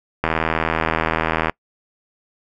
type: click train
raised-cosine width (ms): 0.5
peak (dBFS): -3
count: 102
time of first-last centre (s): 0.24-1.496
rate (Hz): 80.4
effects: noise-tail reverb RT60 0.1 s tail -26 dB re dry